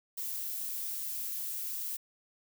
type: noise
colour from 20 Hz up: violet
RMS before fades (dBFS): -37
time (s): 0.17-1.97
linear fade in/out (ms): 10
effects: none